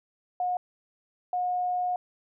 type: tone bursts at uneven times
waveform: sine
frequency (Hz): 722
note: F#5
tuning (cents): -43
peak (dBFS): -25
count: 2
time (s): 0.4-0.57 / 1.33-1.96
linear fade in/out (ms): 2
effects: none